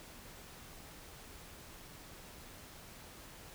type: silence
effects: pink hiss -53 dBFS RMS until 3.54 s